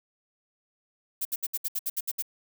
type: noise bursts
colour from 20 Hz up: violet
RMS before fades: -29 dBFS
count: 10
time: 1.21-2.224 s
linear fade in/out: 10 ms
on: 42 ms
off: 66 ms
effects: none